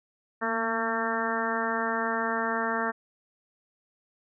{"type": "harmonic tone with a mistuned harmonic", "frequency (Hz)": 226, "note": "A3", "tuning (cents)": 47, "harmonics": [1, 2, 3, 4, 5, 6, 7, 8], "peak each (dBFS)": [-34, -34, -34, -34, -34, -34, -34, -34], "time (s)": [0.41, 2.92], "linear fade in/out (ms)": 20, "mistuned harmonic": 1, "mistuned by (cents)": 44, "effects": []}